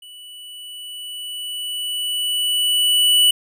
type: tone with level ramp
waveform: square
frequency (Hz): 2960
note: F#7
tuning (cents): 0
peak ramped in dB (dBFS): -39 to -11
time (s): 0.02-3.31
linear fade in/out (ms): 5
effects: none